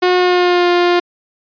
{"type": "tone with pitch glide", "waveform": "sawtooth", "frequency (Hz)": [362, 351.9], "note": ["F#4", "F4"], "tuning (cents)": [-38, 13], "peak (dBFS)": -6, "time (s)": [0.02, 1], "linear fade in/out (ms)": 10, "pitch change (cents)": -49, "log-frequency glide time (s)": [0.17, 0.69], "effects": ["resampled to 11025 Hz"]}